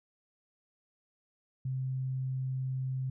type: tone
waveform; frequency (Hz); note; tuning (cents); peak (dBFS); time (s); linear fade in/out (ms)
sine; 130.81; C3; 0; -31; 1.65-3.1; 5
effects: none